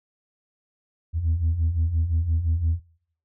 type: beating tone pair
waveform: sine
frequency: 77.78 / 83.58 Hz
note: D#2 / E2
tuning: 0 / +24 cents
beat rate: 5.8 Hz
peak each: -25 / -20 dBFS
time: 1.13-2.8 s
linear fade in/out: 50 ms
effects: noise-tail reverb RT60 0.6 s tail -21 dB re dry + tanh soft clip ceiling -16 dBFS